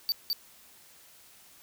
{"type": "tone with echo", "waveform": "square", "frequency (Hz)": 4610, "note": "D8", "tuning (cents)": -33, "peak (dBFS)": -25, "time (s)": [0.09, 0.12], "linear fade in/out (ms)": 0, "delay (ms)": 210, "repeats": 1, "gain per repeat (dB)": -2, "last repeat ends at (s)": 0.33, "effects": ["white hiss -56 dBFS RMS until 1.62 s"]}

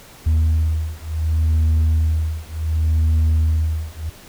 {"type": "beating tone pair", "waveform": "sine", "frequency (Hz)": [78.9, 79.58], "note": ["D#2", "D#2"], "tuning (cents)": [25, 40], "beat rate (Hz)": 0.68, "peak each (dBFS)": -16, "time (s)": [0.26, 4.1], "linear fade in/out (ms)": 10, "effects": ["tanh soft clip ceiling -12 dBFS", "pink hiss -43 dBFS RMS until 4.28 s"]}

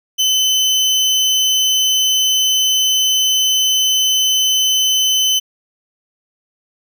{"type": "tone", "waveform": "30% pulse", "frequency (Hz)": 3040, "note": "F#7", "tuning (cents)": 46, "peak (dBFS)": -9, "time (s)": [0.18, 5.4], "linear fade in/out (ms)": 20, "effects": []}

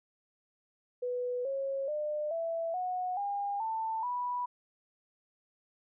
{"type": "tone with pitch steps", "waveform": "sine", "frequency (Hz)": [493.9, 544.9, 601.1, 663.1, 731.5, 807, 890.3, 982.1], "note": ["B4", "C#5", "D5", "E5", "F#5", "G#5", "A5", "B5"], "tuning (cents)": [0, -30, 40, 10, -20, -50, 20, -10], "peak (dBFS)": -31, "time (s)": [1.02, 4.46], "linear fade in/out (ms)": 10, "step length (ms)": 430, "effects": []}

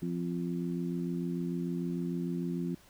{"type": "harmonic tone", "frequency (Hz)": 86.7, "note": "F2", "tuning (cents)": -12, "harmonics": [2, 3, 4], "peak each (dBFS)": [-33, -37, -39], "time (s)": [0.02, 2.75], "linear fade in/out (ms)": 5, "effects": ["pink hiss -60 dBFS RMS until 2.89 s"]}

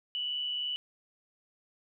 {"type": "tone with amplitude modulation", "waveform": "sine", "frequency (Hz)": 2960, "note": "F#7", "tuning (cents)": 0, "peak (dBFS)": -29, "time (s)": [0.15, 0.76], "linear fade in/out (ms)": 0, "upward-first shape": "sine", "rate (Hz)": 143, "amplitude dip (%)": 45, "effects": []}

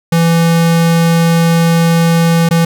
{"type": "tone with dropouts", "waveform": "square", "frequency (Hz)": 166.9, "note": "E3", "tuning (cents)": 22, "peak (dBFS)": -8, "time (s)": [0.12, 2.65], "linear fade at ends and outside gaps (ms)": 5, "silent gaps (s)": [2.49, 2.509], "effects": []}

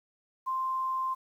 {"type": "tone", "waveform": "sine", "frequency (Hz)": 1046.5, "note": "C6", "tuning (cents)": 0, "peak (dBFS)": -28, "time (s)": [0.46, 1.15], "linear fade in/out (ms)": 20, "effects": ["10-bit"]}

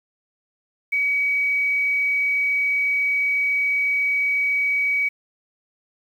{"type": "tone with quantisation", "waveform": "sine", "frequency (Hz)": 2267, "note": "C#7", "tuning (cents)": 38, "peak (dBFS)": -18, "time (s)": [0.92, 5.09], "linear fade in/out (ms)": 10, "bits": 8, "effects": []}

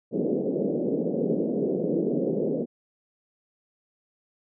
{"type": "band-pass noise", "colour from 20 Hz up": "white", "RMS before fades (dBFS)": -26, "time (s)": [0.11, 2.66], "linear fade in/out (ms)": 50, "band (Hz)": [160, 520], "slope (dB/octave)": 48, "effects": []}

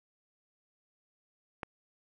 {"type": "click", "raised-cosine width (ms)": 0.5, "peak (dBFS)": -21, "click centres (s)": 1.632, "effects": []}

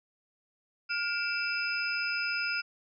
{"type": "tone cluster", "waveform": "sine", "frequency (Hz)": [1416, 2329, 2667, 5030], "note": ["F6", "D7", "E7", "D#8"], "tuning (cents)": [23, -15, 20, 18], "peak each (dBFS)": [-32, -37, -35, -36], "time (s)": [0.89, 2.62], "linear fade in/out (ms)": 20, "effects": []}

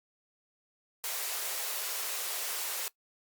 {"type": "high-pass noise", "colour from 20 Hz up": "white", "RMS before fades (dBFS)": -35, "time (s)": [1.04, 2.88], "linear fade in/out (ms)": 0, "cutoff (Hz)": 400, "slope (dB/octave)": 48, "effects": ["noise-tail reverb RT60 0.1 s tail -20 dB re dry", "Opus 48 kbps"]}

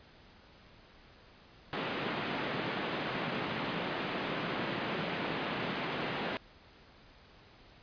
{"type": "band-pass noise", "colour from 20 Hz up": "pink", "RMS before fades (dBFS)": -36, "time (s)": [1.73, 6.37], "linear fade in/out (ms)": 0, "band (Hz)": [150, 3400], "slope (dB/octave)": 24, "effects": ["pink hiss -58 dBFS RMS until 7.82 s", "resampled to 11025 Hz"]}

